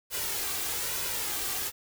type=noise with flanger; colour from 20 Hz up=white; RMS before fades=-32 dBFS; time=0.1-1.72 s; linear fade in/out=50 ms; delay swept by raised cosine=2 to 2.58 ms; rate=1.1 Hz; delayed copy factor=+0.5; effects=none